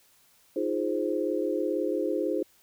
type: chord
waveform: sine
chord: F minor seventh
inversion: third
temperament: equal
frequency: 311.1 / 349.2 / 415.3 / 523.3 Hz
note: Eb4 / F4 / Ab4 / C5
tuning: 0 / 0 / 0 / 0 cents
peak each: -31 dBFS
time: 0.56-2.43 s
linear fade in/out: 5 ms
effects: white hiss -62 dBFS RMS until 2.62 s

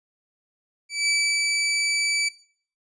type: tone with ADSR envelope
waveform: 20% pulse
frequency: 2308 Hz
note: D7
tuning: 31 cents flat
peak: -14 dBFS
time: 0.89-2.29 s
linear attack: 190 ms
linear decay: 310 ms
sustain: -2 dB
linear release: 9 ms
effects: noise-tail reverb RT60 0.5 s tail -18 dB re dry + resampled to 22050 Hz

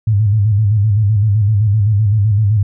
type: tone with vibrato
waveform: sine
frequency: 104.8 Hz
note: G#2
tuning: 16 cents sharp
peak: -9 dBFS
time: 0.07-2.63 s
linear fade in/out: 5 ms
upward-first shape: square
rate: 7.8 Hz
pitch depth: 81 cents each way
effects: none

